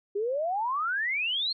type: exponential sweep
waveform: sine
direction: up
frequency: 391 to 4332 Hz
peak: -26 dBFS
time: 0.15-1.53 s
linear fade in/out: 10 ms
effects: none